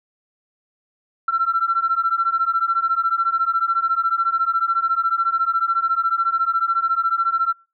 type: beating tone pair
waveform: sine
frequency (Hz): 1344 / 1358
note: E6 / F6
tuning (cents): +33 / -49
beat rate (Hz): 14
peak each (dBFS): -20 / -19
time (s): 1.28-7.53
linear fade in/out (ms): 5
effects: noise-tail reverb RT60 0.3 s tail -24 dB re dry + tanh soft clip ceiling -9 dBFS